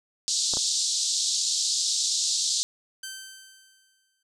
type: band-pass noise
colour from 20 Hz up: pink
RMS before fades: -26 dBFS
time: 0.28-2.63 s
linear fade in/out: 0 ms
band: 3800 to 8100 Hz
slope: 48 dB/octave
type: clicks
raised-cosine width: 1 ms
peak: -20 dBFS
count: 2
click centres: 0.537 / 0.571 s
type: tone with exponential decay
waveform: 10% pulse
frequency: 1549 Hz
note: G6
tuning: 21 cents flat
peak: -25 dBFS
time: 3.03-4.23 s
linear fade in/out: 5 ms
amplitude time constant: 260 ms
effects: none